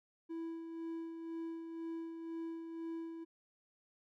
triangle tone with tremolo, 329.6 Hz, E4, in tune, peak -37 dBFS, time 0.29-3.25 s, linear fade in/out 20 ms, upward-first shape sine, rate 2 Hz, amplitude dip 45%, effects none

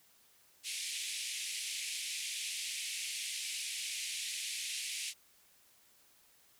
pink band-pass noise, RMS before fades -40 dBFS, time 0.63-5.14 s, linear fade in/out 50 ms, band 2200 to 11000 Hz, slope 48 dB/octave, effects white hiss -66 dBFS RMS until 6.59 s

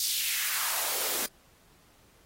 white noise with high-pass filter sweep, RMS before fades -30 dBFS, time 0-1.26 s, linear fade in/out 2 ms, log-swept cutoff 4700 to 260 Hz, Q 1.9, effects pink hiss -62 dBFS RMS until 2.25 s + AAC 48 kbps

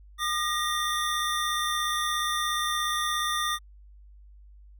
square tone cluster, 1213 / 1883 / 3562 Hz, D#6 / A#6 / A7, -44 / +17 / +21 cents, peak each -29 / -33 / -32 dBFS, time 0.18-3.59 s, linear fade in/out 50 ms, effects added 50 Hz sine -48 dBFS peak until 4.79 s

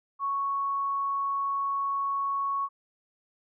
sine tone, 1108.7 Hz, C#6, in tune, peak -26 dBFS, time 0.19-2.69 s, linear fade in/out 50 ms, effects none

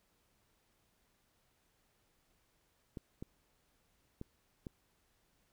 clicks, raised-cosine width 3 ms, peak -30 dBFS, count 4, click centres 2.972 / 3.225 / 4.214 / 4.668 s, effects pink hiss -75 dBFS RMS until 5.52 s

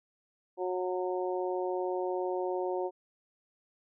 harmonic tone, 182.7 Hz, F#3, 22 cents flat, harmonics 2 / 3 / 4 / 5, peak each -32 / -36 / -38 / -40 dBFS, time 0.57-2.91 s, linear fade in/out 50 ms, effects none

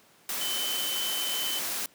sine tone in noise, 3054 Hz, G7, 46 cents flat, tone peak -31 dBFS, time 0.41-1.59 s, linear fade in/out 2 ms, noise white, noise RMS -32 dBFS, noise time 0.29-1.86 s, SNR -2 dB, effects pink hiss -59 dBFS RMS until 1.94 s + high-pass 200 Hz 12 dB/octave

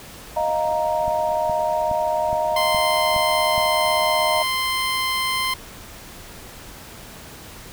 sine chord, Eb suspended second, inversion none, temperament equal, 622.3 / 698.5 / 932.3 Hz, Eb5 / F5 / Bb5, 0 / 0 / 0 cents, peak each -22 / -25 / -23 dBFS, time 0.36-4.43 s, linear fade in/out 10 ms
click train, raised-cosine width 5 ms, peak -20 dBFS, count 7, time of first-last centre 1.08-3.58 s, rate 2.4 Hz
15% pulse tone, 1042 Hz, C6, 7 cents flat, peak -14 dBFS, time 2.56-5.54 s, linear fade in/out 5 ms
effects pink hiss -40 dBFS RMS until 7.72 s

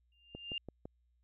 sine tone with exponential growth, 2800 Hz, F7, 4 cents sharp, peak -34 dBFS, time 0.12-0.58 s, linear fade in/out 2 ms, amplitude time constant 100 ms
click train, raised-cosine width 2 ms, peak -31 dBFS, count 4, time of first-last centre 0.35-0.855 s, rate 5.94 Hz
effects added 60 Hz sine -70 dBFS peak until 1.23 s

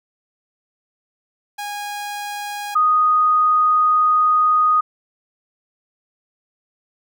sawtooth / sine tone pair in turn, 822 / 1242 Hz, G#5 / D#6, -18 / -3 cents, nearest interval perfect fifth, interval 715 cents, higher second, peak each -22 / -12 dBFS, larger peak second, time 1.58-2.75 / 2.75-4.81 s, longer second, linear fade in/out 10 ms, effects none

